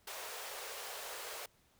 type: high-pass noise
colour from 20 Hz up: pink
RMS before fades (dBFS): -45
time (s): 0.07-1.46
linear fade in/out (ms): 5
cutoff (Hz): 420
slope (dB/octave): 48
effects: pink hiss -70 dBFS RMS until 1.79 s